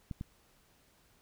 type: clicks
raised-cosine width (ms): 5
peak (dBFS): -26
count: 2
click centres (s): 0.112 / 0.211
effects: pink hiss -67 dBFS RMS until 1.21 s